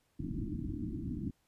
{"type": "low-pass noise", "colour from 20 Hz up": "white", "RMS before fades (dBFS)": -38, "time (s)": [0.19, 1.31], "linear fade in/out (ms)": 10, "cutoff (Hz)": 330, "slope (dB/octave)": 96, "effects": ["pink hiss -75 dBFS RMS until 1.47 s", "resampled to 32000 Hz"]}